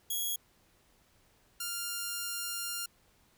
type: tone pair in turn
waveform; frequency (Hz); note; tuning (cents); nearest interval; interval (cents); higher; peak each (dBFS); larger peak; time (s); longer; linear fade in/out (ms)
5% pulse; 3322 / 1399.6; G#7 / F6; 0 / +3; octave + minor third; 1497; first; -23; neither; 0.1-0.36 / 1.6-2.86; second; 5
effects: pink hiss -67 dBFS RMS until 3.37 s